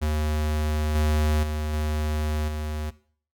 square tone with level steps, 76.2 Hz, D#2, 36 cents flat, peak -23 / -20 / -26 / -24 / -28 dBFS, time 0.01-2.91 s, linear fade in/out 20 ms, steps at 0.95 / 1.43 / 1.73 / 2.48 s, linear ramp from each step 5 ms, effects noise-tail reverb RT60 0.5 s tail -18 dB re dry

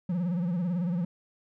triangle tone with vibrato, 175.6 Hz, F3, 10 cents sharp, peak -24 dBFS, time 0.09-1.05 s, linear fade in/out 5 ms, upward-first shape sine, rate 18 Hz, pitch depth 110 cents each way, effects none

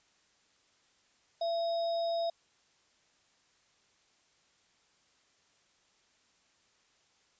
sine tone with sample-and-hold, 673 Hz, E5, 36 cents sharp, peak -29 dBFS, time 1.41-2.3 s, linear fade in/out 5 ms, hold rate 4410 Hz, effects white hiss -69 dBFS RMS until 7.39 s + resampled to 16000 Hz

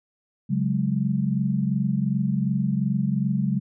sine chord, C# suspended fourth, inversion none, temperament equal, 138.59 / 185 / 207.7 Hz, C#3 / F#3 / G#3, 0 / 0 / 0 cents, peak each -25 dBFS, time 0.49-3.6 s, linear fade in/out 20 ms, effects none

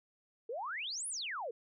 sine exponential two-way sweep, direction up then down, 426.7 to 10760 to 426.7 Hz, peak -37 dBFS, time 0.49-1.51 s, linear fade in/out 5 ms, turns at 1.08 s, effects none

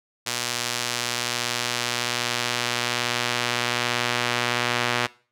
sawtooth tone with band-pass filter sweep, 121.2 Hz, B2, 32 cents flat, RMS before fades -26 dBFS, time 0.26-5.07 s, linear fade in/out 10 ms, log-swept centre 5800 to 2400 Hz, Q 0.75, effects noise-tail reverb RT60 0.4 s tail -21 dB re dry

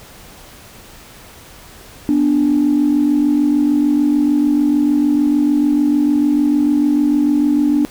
sine tone pair together, 247 / 293.7 Hz, B3 / D4, 0 / 0 cents, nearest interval minor third, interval 300 cents, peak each -16 / -11 dBFS, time 2.09-7.85 s, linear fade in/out 0 ms, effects tanh soft clip ceiling -6 dBFS + pink hiss -40 dBFS RMS until 7.9 s

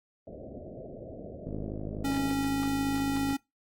white low-pass noise, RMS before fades -43 dBFS, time 0.27-2.33 s, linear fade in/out 2 ms, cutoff 670 Hz, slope 96 dB/octave
click train, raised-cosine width 3 ms, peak -24 dBFS, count 98, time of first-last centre 1.47-3.328 s, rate 52.2 Hz
square tone, 275.3 Hz, C#4, 12 cents flat, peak -28 dBFS, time 2.04-3.37 s, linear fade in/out 10 ms
effects noise-tail reverb RT60 0.2 s tail -23 dB re dry + AAC 64 kbps

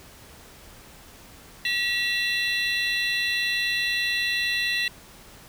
triangle tone cluster, 1934 / 2705 / 3447 / 4011 Hz, B6 / E7 / A7 / B7, -37 / +44 / -36 / +26 cents, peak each -25 / -26 / -32 / -28 dBFS, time 1.65-4.88 s, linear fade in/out 2 ms, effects pink hiss -48 dBFS RMS until 5.48 s

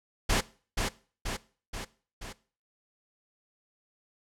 pink noise with echo, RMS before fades -25 dBFS, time 0.29-0.41 s, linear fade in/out 10 ms, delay 480 ms, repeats 4, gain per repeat -4 dB, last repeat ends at 2.33 s, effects noise-tail reverb RT60 0.4 s tail -19 dB re dry + low-pass 9000 Hz 12 dB/octave

